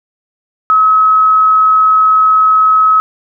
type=tone; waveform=sine; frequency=1282 Hz; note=E6; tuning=49 cents flat; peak=-5 dBFS; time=0.7-3 s; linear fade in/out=0 ms; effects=none